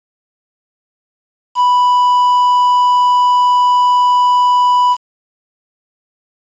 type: tone with quantisation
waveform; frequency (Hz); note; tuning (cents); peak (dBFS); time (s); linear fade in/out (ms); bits
triangle; 987.8; B5; 0; -6; 1.55-4.97; 50; 5
effects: resampled to 16000 Hz